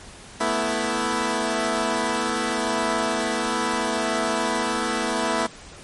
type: chord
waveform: 10% pulse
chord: A suspended second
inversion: none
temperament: equal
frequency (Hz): 220 / 246.9 / 329.6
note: A3 / B3 / E4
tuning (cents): 0 / 0 / 0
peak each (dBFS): -18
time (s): 0.4-5.47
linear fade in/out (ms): 10
effects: pink hiss -43 dBFS RMS until 5.83 s + MP3 48 kbps